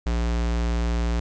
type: tone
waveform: square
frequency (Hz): 58.27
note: A#1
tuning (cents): 0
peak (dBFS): -22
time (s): 0.06-1.2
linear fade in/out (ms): 5
effects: resampled to 16000 Hz + 10-bit